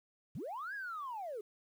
sine linear two-way sweep, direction up then down, 93.2 to 1694 to 394 Hz, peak -38 dBFS, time 0.35-1.41 s, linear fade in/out 5 ms, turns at 0.74 s, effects tanh soft clip ceiling -36 dBFS + 11-bit

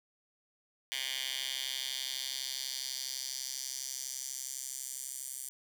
10% pulse tone with high-pass filter sweep, 132.1 Hz, C3, 17 cents sharp, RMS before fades -39 dBFS, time 0.92-5.49 s, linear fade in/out 0 ms, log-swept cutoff 2800 to 8500 Hz, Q 2.2, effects none

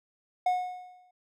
triangle tone with exponential decay, 728 Hz, F#5, 28 cents flat, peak -19 dBFS, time 0.46-1.11 s, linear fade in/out 5 ms, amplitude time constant 140 ms, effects none

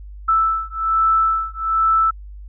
sine beating tone pair, 1318.5 / 1319.7 Hz, E6 / E6, 0 / +2 cents, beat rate 1.2 Hz, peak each -18 / -18 dBFS, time 0.28-2.11 s, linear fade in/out 10 ms, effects added 50 Hz sine -33 dBFS peak until 2.48 s

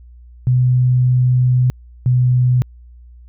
sine tone pair in turn, 125.9 / 125.25 Hz, B2 / B2, +34 / +25 cents, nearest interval unison, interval 9 cents, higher first, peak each -10 / -10 dBFS, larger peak neither, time 0.47-1.7 / 2.06-2.62 s, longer first, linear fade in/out 0 ms, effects added 60 Hz sine -38 dBFS peak until 3.28 s

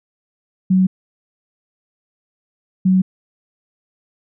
sine tone pair in turn, 186.9 / 186.9 Hz, F#3 / F#3, +18 / +18 cents, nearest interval unison, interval 0 cents, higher neither, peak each -10 dBFS, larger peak neither, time 0.7-0.87 / 2.85-3.02 s, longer neither, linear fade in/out 10 ms, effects none

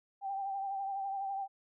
sine tone with vibrato, 785 Hz, G5, 2 cents sharp, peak -34 dBFS, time 0.21-1.48 s, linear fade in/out 50 ms, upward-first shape triangle, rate 12 Hz, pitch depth 43 cents each way, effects none

